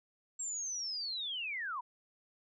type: linear sweep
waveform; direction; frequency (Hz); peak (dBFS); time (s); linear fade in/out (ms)
sine; down; 7590 to 926; -36; 0.39-1.81; 10
effects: none